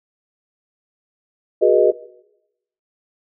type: chord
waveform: sine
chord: G# minor seventh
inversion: third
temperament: equal with one note detuned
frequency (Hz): 370 / 415.3 / 483.7 / 622.3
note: F#4 / G#4 / B4 / D#5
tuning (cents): 0 / 0 / -36 / 0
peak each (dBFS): -16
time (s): 1.61-1.92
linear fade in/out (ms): 20
effects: noise-tail reverb RT60 0.9 s tail -20 dB re dry